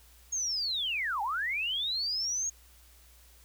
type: linear two-way sweep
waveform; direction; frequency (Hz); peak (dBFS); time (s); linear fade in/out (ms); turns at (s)
sine; down then up; 6645 to 775 to 6645; -29; 0.32-2.5; 10; 1.22
effects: added 60 Hz sine -57 dBFS peak until 3.44 s + white hiss -60 dBFS RMS until 3.44 s